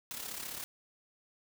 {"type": "noise with amplitude modulation", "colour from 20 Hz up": "white", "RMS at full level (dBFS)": -39, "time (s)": [0.11, 0.64], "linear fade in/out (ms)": 0, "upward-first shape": "sine", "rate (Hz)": 34.9, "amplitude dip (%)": 60, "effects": []}